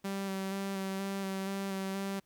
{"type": "tone with vibrato", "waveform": "sawtooth", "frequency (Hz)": 194.2, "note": "G3", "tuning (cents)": -16, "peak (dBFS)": -30, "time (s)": [0.04, 2.2], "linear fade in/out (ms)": 10, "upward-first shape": "square", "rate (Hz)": 2.1, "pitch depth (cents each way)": 16, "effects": ["pink hiss -73 dBFS RMS until 2.25 s"]}